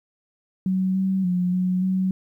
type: tone with pitch steps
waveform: sine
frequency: 187.7 / 190.5 / 179.6 / 183.2 / 187.7 Hz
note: F#3 / G3 / F3 / F#3 / F#3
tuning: +25 / -49 / +49 / -17 / +25 cents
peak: -19 dBFS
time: 0.66-2.11 s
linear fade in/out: 2 ms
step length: 290 ms
effects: 10-bit